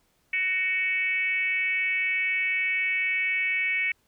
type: tone with frequency modulation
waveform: sine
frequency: 2239 Hz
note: C#7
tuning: 17 cents sharp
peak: -23 dBFS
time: 0.33-3.92 s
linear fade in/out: 5 ms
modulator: 375 Hz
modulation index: 0.85
effects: pink hiss -68 dBFS RMS until 4.07 s